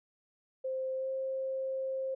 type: tone with pitch glide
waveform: sine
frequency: 523.3 to 529.7 Hz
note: C5 to C5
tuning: 0 to +21 cents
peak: -32 dBFS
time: 0.64-2.15 s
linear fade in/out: 10 ms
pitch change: +21 cents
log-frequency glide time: 0.95-1.09 s
effects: none